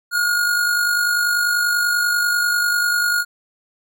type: tone with amplitude modulation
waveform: square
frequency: 1434 Hz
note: F6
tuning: 45 cents sharp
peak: -15 dBFS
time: 0.11-3.25 s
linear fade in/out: 50 ms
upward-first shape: sine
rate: 50.2 Hz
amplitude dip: 40%
effects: none